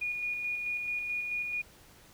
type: tone with tremolo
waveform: sine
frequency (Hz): 2445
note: D#7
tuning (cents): -31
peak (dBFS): -30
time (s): 0.01-1.62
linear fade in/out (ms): 10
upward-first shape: square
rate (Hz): 4.6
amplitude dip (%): 30
effects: pink hiss -57 dBFS RMS until 2.13 s